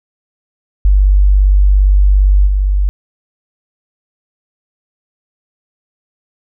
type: tone with level steps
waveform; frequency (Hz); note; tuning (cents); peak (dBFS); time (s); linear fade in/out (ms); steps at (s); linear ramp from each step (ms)
sine; 48.73; G1; -10; -5 / -9; 0.85-2.89; 0; 2.46; 20
effects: none